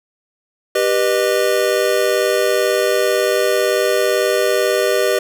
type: chord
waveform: square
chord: G augmented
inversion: none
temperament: just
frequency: 392 / 490 / 612.5 Hz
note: G4 / B4 / D#5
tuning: 0 / -14 / -27 cents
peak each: -19 dBFS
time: 0.75-5.19 s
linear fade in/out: 5 ms
effects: none